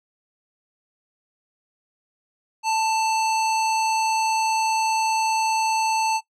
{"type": "tone with low-pass filter", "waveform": "square", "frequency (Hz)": 885, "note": "A5", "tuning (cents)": 10, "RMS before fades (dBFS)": -22, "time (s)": [2.63, 6.21], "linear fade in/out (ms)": 50, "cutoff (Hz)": 7000, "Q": 1.4, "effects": ["noise-tail reverb RT60 0.1 s tail -17 dB re dry"]}